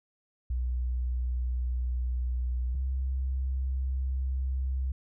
sine tone pair in turn, 61.74 / 65.41 Hz, B1 / C2, 0 / 0 cents, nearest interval minor second, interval 100 cents, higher second, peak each -27 dBFS, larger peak neither, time 0.5-2.75 / 2.75-4.92 s, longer first, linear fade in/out 5 ms, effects none

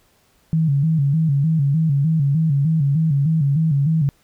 sine tone with vibrato, 150 Hz, D3, 37 cents sharp, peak -14 dBFS, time 0.53-4.09 s, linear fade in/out 0 ms, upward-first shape square, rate 3.3 Hz, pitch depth 120 cents each way, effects pink hiss -59 dBFS RMS until 4.23 s

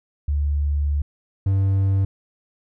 sine / triangle tone pair in turn, 72.5 / 97.12 Hz, D2 / G2, -22 / -16 cents, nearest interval perfect fourth, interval 506 cents, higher second, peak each -18 / -14 dBFS, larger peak second, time 0.28-1.02 / 1.46-2.05 s, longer first, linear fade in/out 5 ms, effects none

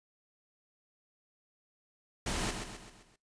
pink noise with echo, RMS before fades -34 dBFS, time 2.26-2.51 s, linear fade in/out 5 ms, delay 130 ms, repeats 5, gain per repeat -6 dB, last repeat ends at 3.16 s, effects noise-tail reverb RT60 0.2 s tail -21 dB re dry + resampled to 22050 Hz

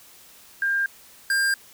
sine / square tone pair in turn, 1600 / 1600 Hz, G6 / G6, +35 / +35 cents, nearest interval unison, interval 0 cents, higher neither, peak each -20 dBFS, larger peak neither, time 0.62-0.86 / 1.3-1.54 s, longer neither, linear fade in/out 2 ms, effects white hiss -50 dBFS RMS until 1.73 s

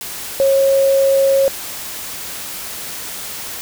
sine tone in noise, 545 Hz, C#5, 29 cents flat, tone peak -10 dBFS, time 0.4-1.48 s, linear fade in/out 0 ms, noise white, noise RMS -28 dBFS, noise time 0.01-3.61 s, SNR +15 dB, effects none

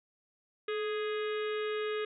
harmonic tone with a mistuned harmonic, 415.3 Hz, G#4, in tune, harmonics 1 / 3 / 4 / 5 / 6 / 7 / 8 / 9, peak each -32 / -42 / -44 / -46 / -48 / -49 / -50 / -51 dBFS, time 0.68-2.05 s, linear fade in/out 5 ms, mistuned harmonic 1, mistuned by +54 cents, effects none

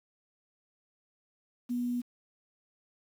sine tone with quantisation, 243.7 Hz, B3, 23 cents flat, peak -29 dBFS, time 1.69-2.02 s, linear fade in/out 20 ms, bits 9, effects none

